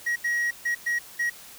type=tone bursts at uneven times; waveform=triangle; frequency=1900 Hz; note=A#6; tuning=33 cents sharp; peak=-21 dBFS; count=5; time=0.06-0.16 / 0.24-0.51 / 0.65-0.75 / 0.86-0.99 / 1.19-1.3 s; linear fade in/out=10 ms; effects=white hiss -46 dBFS RMS until 1.58 s